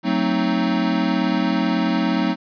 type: chord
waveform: square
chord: F# diminished seventh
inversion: none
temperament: equal with one note detuned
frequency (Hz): 185 / 223.7 / 261.6 / 311.1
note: F#3 / A3 / C4 / Eb4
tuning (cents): 0 / +29 / 0 / 0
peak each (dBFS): -24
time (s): 0.03-2.36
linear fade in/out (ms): 50
effects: resampled to 11025 Hz + 9-bit